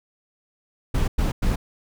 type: noise bursts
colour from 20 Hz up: brown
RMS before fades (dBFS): -20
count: 3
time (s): 0.94-1.56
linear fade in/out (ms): 10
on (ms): 140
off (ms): 100
effects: none